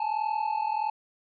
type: tone pair together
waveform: triangle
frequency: 845 / 886.4 Hz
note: G#5 / A5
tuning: +30 / +13 cents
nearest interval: minor second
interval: 83 cents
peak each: -27 dBFS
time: 0-0.9 s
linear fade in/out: 5 ms
effects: resampled to 11025 Hz